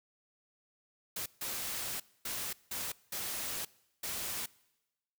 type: noise bursts at uneven times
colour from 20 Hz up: white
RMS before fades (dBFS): -38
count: 6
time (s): 1.16-1.26 / 1.41-2 / 2.25-2.53 / 2.71-2.92 / 3.12-3.65 / 4.03-4.46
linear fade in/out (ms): 5
effects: noise-tail reverb RT60 1.0 s tail -23 dB re dry